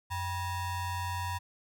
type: ring-modulated tone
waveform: square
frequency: 440 Hz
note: A4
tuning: in tune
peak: -30 dBFS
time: 0.1-1.39 s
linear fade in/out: 20 ms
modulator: 530 Hz
effects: none